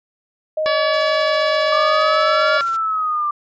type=tone with pitch glide; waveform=sine; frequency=622.3 to 618 Hz; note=D#5 to D#5; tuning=0 to -12 cents; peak=-17 dBFS; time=0.57-2.58 s; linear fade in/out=5 ms; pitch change=-12 cents; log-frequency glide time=1.17-1.32 s
type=harmonic tone; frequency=570 Hz; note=C#5; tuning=48 cents sharp; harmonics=1 / 2 / 3 / 4 / 5 / 6 / 7 / 8 / 9; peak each=-25 / -22 / -24 / -28 / -31 / -30 / -29 / -34 / -32 dBFS; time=0.66-2.61 s; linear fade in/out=0 ms
type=noise with tremolo; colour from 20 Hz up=white; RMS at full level=-36 dBFS; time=0.93-2.77 s; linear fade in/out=10 ms; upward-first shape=triangle; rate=15 Hz; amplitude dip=60%
type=linear two-way sweep; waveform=sine; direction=up then down; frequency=1178 to 1396.9 to 1178 Hz; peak=-17 dBFS; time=1.72-3.31 s; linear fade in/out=5 ms; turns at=2.54 s
effects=resampled to 16000 Hz